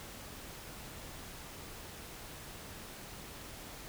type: silence
effects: pink hiss -48 dBFS RMS until 3.88 s